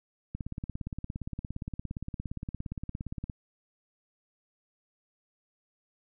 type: click train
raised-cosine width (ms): 5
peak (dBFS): -23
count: 52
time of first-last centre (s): 0.35-3.298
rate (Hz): 17.3
effects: none